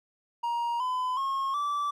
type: tone with pitch steps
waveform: triangle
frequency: 943 / 1010.7 / 1083.2 / 1161 Hz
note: A#5 / B5 / C#6 / D6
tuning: +20 / +40 / -40 / -20 cents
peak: -25 dBFS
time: 0.43-1.91 s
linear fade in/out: 10 ms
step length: 370 ms
effects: none